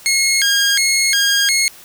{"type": "tone with vibrato", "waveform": "15% pulse", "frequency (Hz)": 1874, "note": "A#6", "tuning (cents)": 9, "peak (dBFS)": -6, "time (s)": [0.06, 1.68], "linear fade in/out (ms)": 0, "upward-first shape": "square", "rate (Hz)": 1.4, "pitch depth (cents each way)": 250, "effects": ["white hiss -41 dBFS RMS until 1.84 s"]}